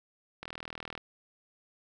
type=click train; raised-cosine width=0.3 ms; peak=-23 dBFS; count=23; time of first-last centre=0.43-0.977 s; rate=40.2 Hz; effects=none